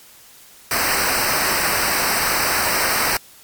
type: noise with comb filter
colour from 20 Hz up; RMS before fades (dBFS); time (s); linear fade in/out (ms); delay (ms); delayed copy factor
pink; -19; 0.71-3.17; 2; 0.29; -0.85
effects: white hiss -46 dBFS RMS until 3.43 s + MP3 96 kbps